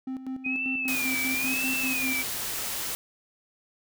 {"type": "tone with tremolo", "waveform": "triangle", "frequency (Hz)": 261.6, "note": "C4", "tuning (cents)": 0, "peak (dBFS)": -28, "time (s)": [0.07, 2.23], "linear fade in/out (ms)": 5, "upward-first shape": "square", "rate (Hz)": 5.1, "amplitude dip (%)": 65}
{"type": "tone with vibrato", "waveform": "sine", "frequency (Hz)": 2483, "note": "D#7", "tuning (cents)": -4, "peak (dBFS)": -27, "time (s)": [0.44, 2.23], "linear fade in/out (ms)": 20, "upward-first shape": "sine", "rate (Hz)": 0.98, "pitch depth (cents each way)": 130}
{"type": "noise", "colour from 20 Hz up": "white", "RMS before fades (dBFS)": -32, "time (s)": [0.88, 2.95], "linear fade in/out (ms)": 0}
{"effects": []}